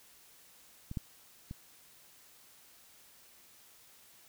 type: clicks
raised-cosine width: 5 ms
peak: -28 / -22 / -29 dBFS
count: 3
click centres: 0.914 / 0.972 / 1.511 s
effects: white hiss -60 dBFS RMS until 4.28 s